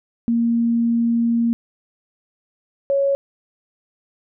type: tone pair in turn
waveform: sine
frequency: 233.1 / 554.4 Hz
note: A#3 / C#5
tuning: 0 / 0 cents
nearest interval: octave + minor third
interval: 1500 cents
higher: second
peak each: -15 dBFS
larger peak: neither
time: 0.28-1.53 / 2.9-3.15 s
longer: first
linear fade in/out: 0 ms
effects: none